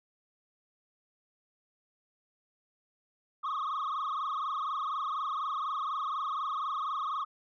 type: tone with frequency modulation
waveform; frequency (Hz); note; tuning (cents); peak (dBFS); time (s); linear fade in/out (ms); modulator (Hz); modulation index
sine; 1174.7; D6; 0; -28; 3.43-7.25; 20; 24.1; 4.1
effects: tanh soft clip ceiling -30 dBFS